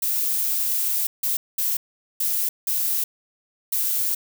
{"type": "noise bursts at uneven times", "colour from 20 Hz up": "violet", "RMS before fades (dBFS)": -23, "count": 6, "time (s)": [[0.02, 1.07], [1.23, 1.37], [1.58, 1.77], [2.2, 2.49], [2.67, 3.04], [3.72, 4.15]], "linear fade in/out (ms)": 5, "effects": []}